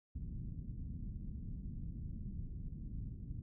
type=low-pass noise; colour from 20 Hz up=pink; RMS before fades=-44 dBFS; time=0.15-3.42 s; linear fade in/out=2 ms; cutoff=210 Hz; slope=24 dB/octave; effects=none